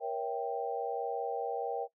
sine chord, A# diminished seventh, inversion none, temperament equal with one note detuned, 472.9 / 554.4 / 659.3 / 784 Hz, A#4 / C#5 / E5 / G5, +25 / 0 / 0 / 0 cents, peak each -36 / -40 / -40 / -36 dBFS, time 0-1.88 s, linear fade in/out 50 ms, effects noise-tail reverb RT60 0.1 s tail -19 dB re dry

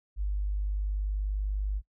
sine tone, 50.2 Hz, G1, 42 cents sharp, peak -27 dBFS, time 0.16-1.82 s, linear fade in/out 50 ms, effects noise-tail reverb RT60 0.1 s tail -24 dB re dry

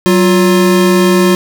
square tone pair together, 187.7 / 354.1 Hz, F#3 / F4, +25 / +24 cents, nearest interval major seventh, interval 1099 cents, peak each -10 dBFS, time 0.06-1.35 s, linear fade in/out 0 ms, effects none

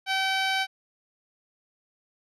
10% pulse tone with low-pass filter, 768 Hz, G5, 36 cents flat, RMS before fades -26 dBFS, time 0.06-0.67 s, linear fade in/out 50 ms, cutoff 6500 Hz, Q 0.53, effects none

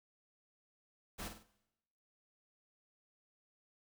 pink noise with echo, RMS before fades -44 dBFS, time 1.18-1.29 s, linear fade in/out 20 ms, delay 50 ms, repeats 3, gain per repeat -7 dB, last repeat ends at 1.44 s, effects noise-tail reverb RT60 0.9 s tail -18 dB re dry

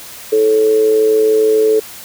sine tone with amplitude modulation, 435.5 Hz, A4, 18 cents flat, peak -6 dBFS, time 0.32-1.8 s, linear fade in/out 10 ms, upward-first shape sine, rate 113 Hz, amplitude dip 50%, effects white hiss -33 dBFS RMS until 2.04 s

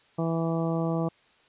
harmonic tone, 164.81 Hz, E3, in tune, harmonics 1 / 2 / 3 / 4 / 5 / 6 / 7, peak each -27 / -31 / -33 / -34 / -39 / -43 / -40 dBFS, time 0.18-1.09 s, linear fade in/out 10 ms, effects white hiss -61 dBFS RMS until 1.48 s + resampled to 8000 Hz

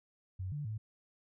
sine tone with pitch steps, 93.5 / 146.8 / 108.3 Hz, F#2 / D3 / A2, +19 / 0 / -27 cents, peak -36 dBFS, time 0.39-0.78 s, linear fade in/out 10 ms, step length 130 ms, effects none

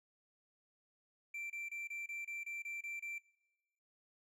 triangle tone bursts, 2349 Hz, D7, in tune, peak -40 dBFS, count 10, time 1.34-3.183 s, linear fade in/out 5 ms, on 160 ms, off 27 ms, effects noise-tail reverb RT60 1.0 s tail -21 dB re dry

